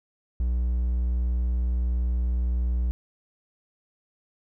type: tone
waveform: triangle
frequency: 60.7 Hz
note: B1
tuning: 29 cents flat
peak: -20 dBFS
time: 0.4-2.91 s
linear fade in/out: 0 ms
effects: none